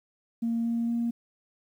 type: tone with pitch steps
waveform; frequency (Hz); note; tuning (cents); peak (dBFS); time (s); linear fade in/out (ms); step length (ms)
sine; 231.1 / 232.7 / 234.5; A#3 / A#3 / A#3; -15 / -3 / +11; -24; 0.42-1.11; 10; 230
effects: tanh soft clip ceiling -21 dBFS + 10-bit